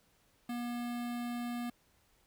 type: tone with notch filter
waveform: square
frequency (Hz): 240.3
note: B3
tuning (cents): -47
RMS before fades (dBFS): -38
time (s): 0.49-1.7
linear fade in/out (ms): 5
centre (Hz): 6100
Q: 1.9
effects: pink hiss -70 dBFS RMS until 2.26 s